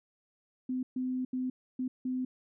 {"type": "tone bursts at uneven times", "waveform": "sine", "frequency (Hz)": 255.4, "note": "C4", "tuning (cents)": -42, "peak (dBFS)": -30, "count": 5, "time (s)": [[0.69, 0.83], [0.96, 1.25], [1.33, 1.5], [1.79, 1.88], [2.05, 2.25]], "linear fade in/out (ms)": 5, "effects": []}